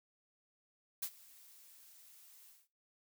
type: noise with ADSR envelope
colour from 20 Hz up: blue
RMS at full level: -37 dBFS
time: 1.02-2.68 s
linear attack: 8 ms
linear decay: 65 ms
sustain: -23 dB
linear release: 200 ms
effects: noise-tail reverb RT60 0.3 s tail -19 dB re dry